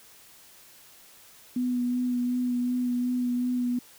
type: tone with vibrato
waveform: sine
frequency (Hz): 246.9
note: B3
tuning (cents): 0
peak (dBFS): -24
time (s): 1.56-3.79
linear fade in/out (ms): 5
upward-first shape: sine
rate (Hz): 2.7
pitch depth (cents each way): 18
effects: white hiss -53 dBFS RMS until 3.98 s